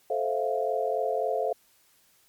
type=chord; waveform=sine; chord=F major seventh; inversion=first; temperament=just; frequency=436.5 / 523.8 / 654.8 / 698.5 Hz; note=A4 / C5 / E5 / F5; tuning=-14 / +2 / -12 / 0 cents; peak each=-30 / -30 / -31 / -30 dBFS; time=0.1-1.53 s; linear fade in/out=5 ms; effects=white hiss -63 dBFS RMS until 2.28 s + MP3 96 kbps